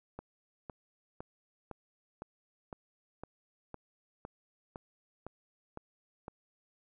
click train, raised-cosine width 1 ms, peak -28 dBFS, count 13, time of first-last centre 0.19-6.281 s, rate 1.97 Hz, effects none

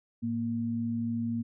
sine tone pair together, 109.63 / 233.1 Hz, A2 / A#3, -6 / 0 cents, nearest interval octave + minor second, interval 1306 cents, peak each -36 / -29 dBFS, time 0.22-1.43 s, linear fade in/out 20 ms, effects none

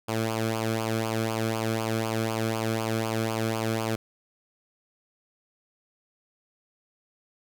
sawtooth tone with flanger, 112 Hz, A2, 31 cents sharp, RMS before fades -28 dBFS, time 0.08-3.96 s, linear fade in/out 10 ms, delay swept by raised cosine 0.51 to 1.09 ms, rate 4 Hz, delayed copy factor -0.75, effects none

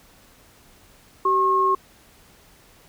sine tone pair together, 382.3 / 1081.3 Hz, G4 / C#6, -43 / -43 cents, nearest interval octave + tritone, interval 1800 cents, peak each -23 / -17 dBFS, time 1.25-1.75 s, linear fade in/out 5 ms, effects pink hiss -53 dBFS RMS until 2.88 s

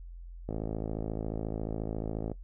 click train, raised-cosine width 2 ms, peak -21 dBFS, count 100, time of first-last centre 0.49-2.317 s, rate 54.2 Hz, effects noise-tail reverb RT60 0.1 s tail -18 dB re dry + added 43 Hz sine -42 dBFS peak until 2.43 s

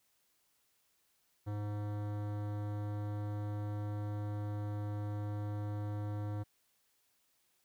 sine tone with hard clipping, 103.83 Hz, G#2, in tune, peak -38 dBFS, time 1.46-6.44 s, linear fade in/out 20 ms, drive 18 dB, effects white hiss -75 dBFS RMS until 7.64 s

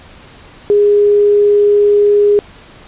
sine tone, 411.5 Hz, G#4, 16 cents flat, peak -6 dBFS, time 0.7-2.39 s, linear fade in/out 0 ms, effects pink hiss -39 dBFS RMS until 2.87 s + resampled to 8000 Hz

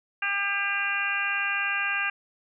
harmonic tone with a mistuned harmonic, 400.2 Hz, G4, 36 cents sharp, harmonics 2 / 3 / 4 / 5 / 6 / 7, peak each -38 / -34 / -28 / -36 / -31 / -31 dBFS, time 0.22-2.1 s, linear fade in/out 5 ms, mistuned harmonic 7, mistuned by -28 cents, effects none

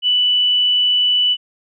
sine tone, 2972 Hz, F#7, 7 cents sharp, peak -12 dBFS, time 0.02-1.37 s, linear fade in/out 50 ms, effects none

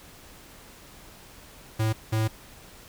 square tone bursts at uneven times, 110 Hz, A2, in tune, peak -23 dBFS, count 2, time 1.79-1.93 / 2.12-2.28 s, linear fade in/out 10 ms, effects pink hiss -49 dBFS RMS until 2.88 s

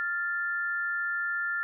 sine tone pair together, 1396.9 / 1760 Hz, F6 / A6, 0 / 0 cents, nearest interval major third, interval 400 cents, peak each -30 / -31 dBFS, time 0-1.63 s, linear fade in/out 0 ms, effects none

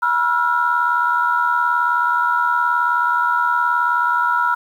sine tone cluster, 967 / 1343 / 1422 Hz, B5 / E6 / F6, -37 / +32 / +31 cents, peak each -18 / -19 / -19 dBFS, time 0.02-4.55 s, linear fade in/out 10 ms, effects tanh soft clip ceiling -5 dBFS + 8-bit

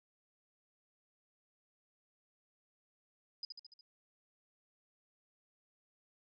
sine tone with echo, 4978 Hz, D#8, in tune, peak -39 dBFS, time 3.43-3.45 s, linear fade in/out 2 ms, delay 72 ms, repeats 5, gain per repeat -4 dB, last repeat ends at 3.81 s, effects none

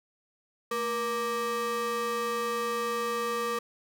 square ring-modulated tone, 349.2 Hz, F4, in tune, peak -26 dBFS, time 0.71-3.59 s, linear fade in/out 5 ms, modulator 825 Hz, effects none

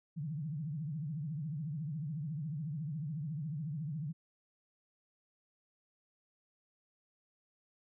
sine tone with vibrato, 151.7 Hz, D#3, 44 cents flat, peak -36 dBFS, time 0.16-4.13 s, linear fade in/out 20 ms, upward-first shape triangle, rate 14 Hz, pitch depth 230 cents each way, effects none

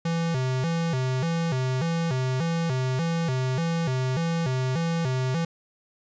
square tone with vibrato, 146.83 Hz, D3, in tune, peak -24 dBFS, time 0.05-5.45 s, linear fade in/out 5 ms, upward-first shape square, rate 1.7 Hz, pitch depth 220 cents each way, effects resampled to 16000 Hz + 11-bit

